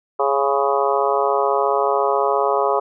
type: harmonic tone with a mistuned harmonic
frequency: 138.59 Hz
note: C#3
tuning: in tune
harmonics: 3 / 4 / 5 / 6 / 7 / 8 / 9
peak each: -21 / -22 / -23 / -24 / -24 / -25 / -26 dBFS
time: 0.19-2.8 s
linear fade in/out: 10 ms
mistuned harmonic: 7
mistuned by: +43 cents
effects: none